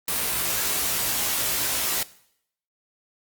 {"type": "noise with comb filter", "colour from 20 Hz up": "white", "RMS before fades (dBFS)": -25, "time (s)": [0.08, 2.03], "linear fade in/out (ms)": 2, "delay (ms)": 17, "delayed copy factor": 0.9, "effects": ["noise-tail reverb RT60 0.7 s tail -19 dB re dry", "Opus 32 kbps"]}